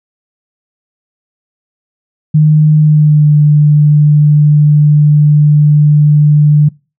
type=tone with pitch glide; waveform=sine; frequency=153.1 to 148.91 Hz; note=D#3 to D3; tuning=-28 to +24 cents; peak=-3 dBFS; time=2.34-6.69 s; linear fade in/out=10 ms; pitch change=-48 cents; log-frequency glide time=2.79-3.33 s; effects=noise-tail reverb RT60 0.3 s tail -24 dB re dry